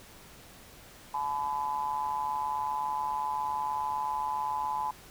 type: ring-modulated tone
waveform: triangle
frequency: 73.6 Hz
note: D2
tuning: 4 cents sharp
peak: -24 dBFS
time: 1.14-4.91 s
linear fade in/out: 5 ms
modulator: 932 Hz
effects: pink hiss -52 dBFS RMS until 5.1 s